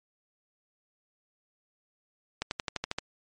accelerating click train, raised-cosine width 0.2 ms, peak -13 dBFS, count 8, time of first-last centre 2.42-2.985 s, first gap 91 ms, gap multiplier 0.96, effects MP3 48 kbps

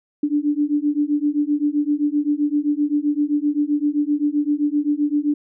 sine beating tone pair, 290 / 297.7 Hz, D4 / D4, -22 / +24 cents, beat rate 7.7 Hz, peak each -20 dBFS, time 0.23-5.34 s, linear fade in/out 5 ms, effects none

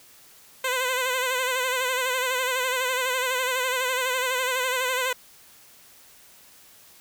10% pulse tone with vibrato, 510 Hz, C5, 44 cents flat, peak -15 dBFS, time 0.64-5.13 s, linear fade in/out 5 ms, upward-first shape sine, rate 12 Hz, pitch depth 55 cents each way, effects white hiss -52 dBFS RMS until 7 s

